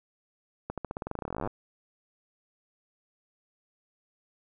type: accelerating click train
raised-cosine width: 1 ms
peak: -19 dBFS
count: 26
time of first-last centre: 0.7-1.475 s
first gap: 77 ms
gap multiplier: 0.91
effects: none